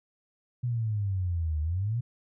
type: exponential two-way sweep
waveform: sine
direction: down then up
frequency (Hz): 124.6 to 75 to 124.6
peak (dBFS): -26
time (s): 0.63-2.01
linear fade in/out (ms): 10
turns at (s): 1.61
effects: none